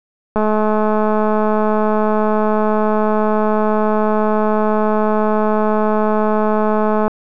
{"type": "click train", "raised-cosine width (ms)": 1, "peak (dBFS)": -4, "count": 1439, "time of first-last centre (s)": [0.36, 7.08], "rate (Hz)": 214, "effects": []}